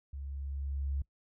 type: tone with level ramp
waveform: sine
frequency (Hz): 69.3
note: C#2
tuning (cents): 0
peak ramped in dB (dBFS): -39 to -30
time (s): 0.13-1.02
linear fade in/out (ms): 5
effects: noise-tail reverb RT60 0.1 s tail -22 dB re dry